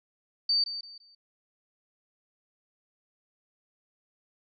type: tone with echo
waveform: sine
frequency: 4600 Hz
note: D8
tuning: 37 cents flat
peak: -22 dBFS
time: 0.49-0.64 s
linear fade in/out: 5 ms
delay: 170 ms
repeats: 3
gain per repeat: -11 dB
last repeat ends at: 1.15 s
effects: none